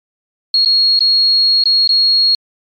sine tone with dropouts, 4300 Hz, C8, 47 cents sharp, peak -8 dBFS, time 0.54-2.35 s, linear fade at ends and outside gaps 2 ms, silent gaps 0.649-0.658 / 0.992-1.006 / 1.638-1.656 / 1.876-1.891 s, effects MP3 64 kbps

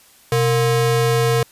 square ring-modulated tone, 293.7 Hz, D4, in tune, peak -12 dBFS, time 0.32-1.43 s, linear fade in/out 2 ms, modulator 167 Hz, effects white hiss -50 dBFS RMS until 1.51 s + resampled to 32000 Hz

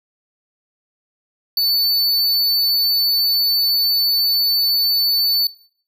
square tone, 4497 Hz, C#8, 24 cents sharp, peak -15 dBFS, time 1.57-5.47 s, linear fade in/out 2 ms, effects noise-tail reverb RT60 0.5 s tail -18 dB re dry

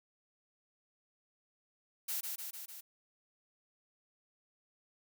blue noise with echo, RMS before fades -37 dBFS, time 2.08-2.21 s, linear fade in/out 10 ms, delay 150 ms, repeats 4, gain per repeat -3 dB, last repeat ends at 2.81 s, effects none

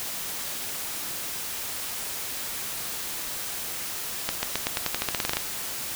accelerating click train, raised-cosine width 0.2 ms, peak -7 dBFS, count 15, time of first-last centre 4.29-5.37 s, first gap 140 ms, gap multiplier 0.9, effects white hiss -33 dBFS RMS until 5.95 s

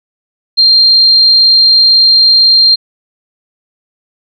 sine tone, 4186 Hz, C8, in tune, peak -3 dBFS, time 0.57-2.76 s, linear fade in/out 20 ms, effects none

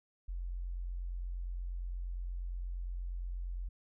sine tone, 44.27 Hz, F1, 24 cents sharp, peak -36 dBFS, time 0.28-3.69 s, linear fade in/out 10 ms, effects none

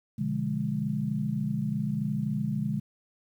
sine chord, B diminished seventh, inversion none, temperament equal, 123.47 / 146.83 / 174.61 / 207.7 Hz, B2 / D3 / F3 / Ab3, 0 / 0 / 0 / 0 cents, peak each -35 / -31 / -36 / -30 dBFS, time 0.18-2.8 s, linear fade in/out 10 ms, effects 10-bit

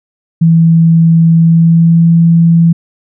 sine tone with pitch glide, 164.81 to 167.11 Hz, E3 to E3, 0 to +24 cents, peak -3 dBFS, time 0.41-2.73 s, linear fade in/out 10 ms, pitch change +24 cents, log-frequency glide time 1.36-2.08 s, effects none

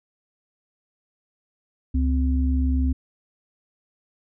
sine tone pair together, 69.3 / 257.7 Hz, C#2 / C4, 0 / -26 cents, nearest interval octave + major seventh, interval 2274 cents, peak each -19 / -25 dBFS, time 1.94-2.93 s, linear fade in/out 10 ms, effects none

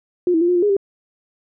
sine tone with pitch steps, 356.2 / 323.7 / 346.6 / 357.3 / 349.7 / 413.2 / 395.2 Hz, F4 / E4 / F4 / F4 / F4 / G#4 / G4, +34 / -31 / -13 / +40 / +2 / -9 / +14 cents, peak -13 dBFS, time 0.27-0.767 s, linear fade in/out 2 ms, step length 71 ms, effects none

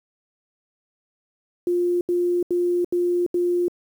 sine tone bursts, 352.2 Hz, F4, 15 cents sharp, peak -18 dBFS, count 5, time 1.67-3.682 s, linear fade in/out 2 ms, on 340 ms, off 78 ms, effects 8-bit

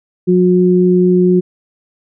sine tone pair together, 180.85 / 361.7 Hz, F#3 / F#4, -39 / -39 cents, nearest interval octave, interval 1200 cents, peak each -10 dBFS, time 0.27-1.41 s, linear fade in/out 20 ms, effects none

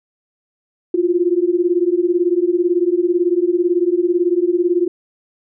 sine beating tone pair, 342.5 / 360.5 Hz, F4 / F#4, -34 / -45 cents, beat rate 18 Hz, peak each -16 dBFS, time 0.94-4.88 s, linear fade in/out 5 ms, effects none

